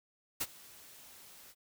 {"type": "noise with ADSR envelope", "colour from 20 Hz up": "white", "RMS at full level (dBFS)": -32, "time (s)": [0.4, 1.55], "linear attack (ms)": 14, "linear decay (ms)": 44, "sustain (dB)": -23, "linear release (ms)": 50, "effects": []}